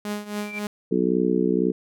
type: tone with tremolo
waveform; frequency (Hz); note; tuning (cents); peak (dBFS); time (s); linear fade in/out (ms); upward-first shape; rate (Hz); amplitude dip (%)
sawtooth; 207.7; G#3; 0; -21; 0.05-0.67; 2; triangle; 3.7; 85
type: tone with exponential growth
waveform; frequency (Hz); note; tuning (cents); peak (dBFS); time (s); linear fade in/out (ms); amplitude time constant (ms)
sine; 2349; D7; 0; -27; 0.22-0.59; 5; 79
type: harmonic tone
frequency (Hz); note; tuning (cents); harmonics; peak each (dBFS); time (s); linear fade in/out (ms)
61.9; B1; +5; 3 / 4 / 5 / 6 / 7; -25 / -25 / -25 / -25 / -25; 0.91-1.72; 10
effects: none